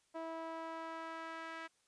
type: tone with band-pass filter sweep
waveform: sawtooth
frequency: 326.2 Hz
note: E4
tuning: 18 cents flat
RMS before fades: -45 dBFS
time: 0.14-1.68 s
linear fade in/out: 20 ms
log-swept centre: 740 to 1700 Hz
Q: 1.5
effects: white hiss -75 dBFS RMS until 1.87 s + resampled to 22050 Hz